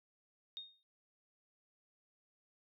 sine tone with exponential decay, 3700 Hz, A#7, 14 cents flat, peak -40 dBFS, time 0.57-0.83 s, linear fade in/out 0 ms, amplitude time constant 55 ms, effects none

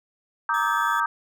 sine chord, Eb major seventh, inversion second, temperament equal with one note detuned, 932.3 / 1174.7 / 1274.3 / 1568 Hz, Bb5 / D6 / Eb6 / G6, 0 / 0 / +41 / 0 cents, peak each -26 dBFS, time 0.49-1.06 s, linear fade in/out 2 ms
35% pulse tone, 1708 Hz, G#6, 48 cents sharp, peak -31 dBFS, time 0.54-1 s, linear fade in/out 2 ms
effects none

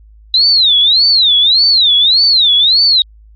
sine tone with vibrato, 3907 Hz, B7, 19 cents flat, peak -6 dBFS, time 0.34-3.02 s, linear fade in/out 2 ms, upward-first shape sine, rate 1.7 Hz, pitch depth 260 cents each way, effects added 53 Hz sine -38 dBFS peak until 3.35 s + Opus 48 kbps

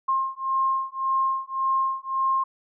sine beating tone pair, 1064 / 1065.8 Hz, C6 / C6, +29 / +32 cents, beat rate 1.8 Hz, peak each -25 dBFS, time 0.08-2.44 s, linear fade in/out 10 ms, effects none

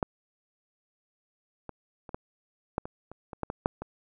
clicks, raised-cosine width 1 ms, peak -12 / -24 / -29 / -19 / -13 / -23 / -29 / -25 / -16 / -18 / -9 / -22 dBFS, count 12, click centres 0.028 / 1.693 / 2.092 / 2.145 / 2.781 / 2.855 / 3.116 / 3.332 / 3.433 / 3.501 / 3.659 / 3.82 s, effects none

